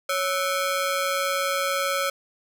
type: ring-modulated tone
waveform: sawtooth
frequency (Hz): 932.3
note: A#5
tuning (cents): 0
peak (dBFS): -16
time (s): 0.09-2.1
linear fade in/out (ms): 5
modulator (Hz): 377
effects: none